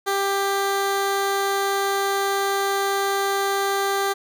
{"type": "tone", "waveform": "15% pulse", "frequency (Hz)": 394.9, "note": "G4", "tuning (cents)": 13, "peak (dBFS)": -14, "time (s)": [0.06, 4.14], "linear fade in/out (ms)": 20, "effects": []}